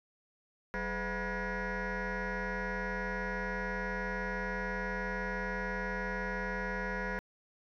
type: tone with frequency modulation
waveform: sine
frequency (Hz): 742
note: F#5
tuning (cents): +5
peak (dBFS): -31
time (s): 0.74-7.19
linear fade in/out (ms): 0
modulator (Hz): 233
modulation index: 5.1
effects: tanh soft clip ceiling -31 dBFS